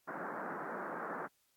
white band-pass noise, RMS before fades -42 dBFS, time 0.07-1.28 s, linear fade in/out 20 ms, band 170 to 1600 Hz, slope 48 dB/octave, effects white hiss -75 dBFS RMS until 1.56 s + AAC 64 kbps

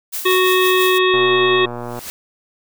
blue noise with tremolo, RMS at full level -24 dBFS, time 0.12-0.99 s, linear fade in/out 20 ms, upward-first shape sine, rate 5.9 Hz, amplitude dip 50%
harmonic tone, 370 Hz, F#4, in tune, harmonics 1 / 3 / 5 / 7 / 9 / 10, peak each -14 / -19 / -21 / -22 / -24 / -24 dBFS, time 0.25-1.66 s, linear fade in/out 10 ms
click train, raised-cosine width 1 ms, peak -14 dBFS, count 103, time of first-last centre 1.14-1.99 s, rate 120 Hz
white noise with exponential growth, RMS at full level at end -28 dBFS, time 1.66-2.1 s, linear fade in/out 0 ms, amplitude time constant 94 ms
effects none

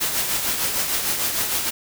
white noise with tremolo, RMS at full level -21 dBFS, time 0-1.71 s, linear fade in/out 20 ms, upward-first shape triangle, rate 6.6 Hz, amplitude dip 50%, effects none

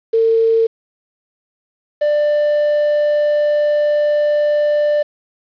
sine / triangle tone pair in turn, 452.1 / 592.6 Hz, A4 / D5, +47 / +15 cents, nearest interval perfect fourth, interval 468 cents, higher second, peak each -10 dBFS, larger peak neither, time 0.13-0.67 / 2.01-5.03 s, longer second, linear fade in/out 10 ms, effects resampled to 11025 Hz + 7-bit

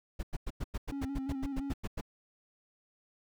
brown noise bursts, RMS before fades -34 dBFS, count 14, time 0.19-2.012 s, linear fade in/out 10 ms, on 41 ms, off 96 ms
triangle tone with vibrato, 272.4 Hz, C#4, 30 cents flat, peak -33 dBFS, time 0.92-1.72 s, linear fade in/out 2 ms, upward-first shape square, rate 5.8 Hz, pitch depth 38 cents each way
effects none

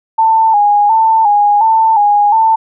sine tone with vibrato, 857 Hz, A5, 46 cents flat, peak -6 dBFS, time 0.18-2.56 s, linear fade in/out 10 ms, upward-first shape square, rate 1.4 Hz, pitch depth 68 cents each way, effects none

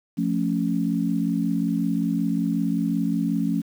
sine chord, F augmented, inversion none, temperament equal, 174.61 / 220 / 277.2 Hz, F3 / A3 / C#4, 0 / 0 / 0 cents, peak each -25 dBFS, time 0.17-3.62 s, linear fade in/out 20 ms, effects 8-bit

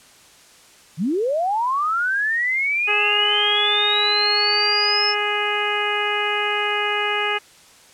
sine linear sweep, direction up, 136.7 to 5300 Hz, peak -18 dBFS, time 0.97-5.15 s, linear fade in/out 50 ms
harmonic tone, 415.3 Hz, G#4, in tune, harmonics 1 / 2 / 3 / 4 / 5 / 6 / 7, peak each -27 / -27 / -27 / -27 / -27 / -27 / -27 dBFS, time 2.87-7.39 s, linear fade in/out 20 ms
effects white hiss -49 dBFS RMS until 7.93 s + low-pass 9000 Hz 12 dB/octave

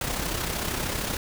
pink noise with amplitude modulation, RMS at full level -27 dBFS, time 0.01-1.17 s, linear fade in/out 2 ms, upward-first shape sine, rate 33 Hz, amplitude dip 50%, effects none

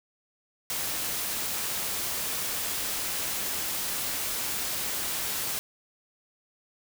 white noise, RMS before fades -31 dBFS, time 0.7-5.59 s, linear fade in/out 0 ms, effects none

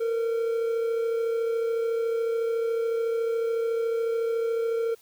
triangle tone pair together, 457.6 / 491.5 Hz, A#4 / B4, -32 / -8 cents, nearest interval minor second, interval 124 cents, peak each -22 / -34 dBFS, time 0-4.95 s, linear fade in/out 10 ms, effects white hiss -58 dBFS RMS until 5.01 s

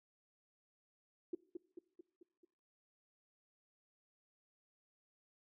sine tone with echo, 349.2 Hz, F4, in tune, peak -36 dBFS, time 1.33-1.35 s, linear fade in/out 5 ms, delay 220 ms, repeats 5, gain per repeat -5 dB, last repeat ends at 2.45 s, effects noise-tail reverb RT60 0.6 s tail -21 dB re dry

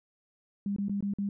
sine tone with dropouts, 200.8 Hz, G3, 42 cents sharp, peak -28 dBFS, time 0.66-1.29 s, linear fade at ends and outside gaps 2 ms, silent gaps 0.763-0.784 / 0.884-0.895 / 1.007-1.025 / 1.137-1.185 s, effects none

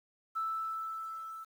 sine tone with level ramp, 1318.5 Hz, E6, in tune, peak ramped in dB -30 to -42 dBFS, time 0.35-1.45 s, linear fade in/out 20 ms, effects tanh soft clip ceiling -26 dBFS + 10-bit

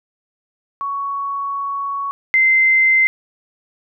sine tone pair in turn, 1116 / 2075 Hz, C#6 / C7, +11 / -15 cents, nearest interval major seventh, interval 1074 cents, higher second, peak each -20 / -10 dBFS, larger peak second, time 0.81-2.11 / 2.34-3.07 s, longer first, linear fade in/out 0 ms, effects none

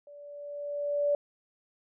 sine tone with level ramp, 579 Hz, D5, 25 cents flat, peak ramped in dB -47 to -22 dBFS, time 0.07-1.15 s, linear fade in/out 2 ms, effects none

